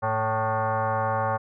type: tone with frequency modulation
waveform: sine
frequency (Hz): 108.9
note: A2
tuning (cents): -17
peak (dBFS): -22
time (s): 0.02-1.38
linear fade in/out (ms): 20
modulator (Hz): 332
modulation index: 3.5
effects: none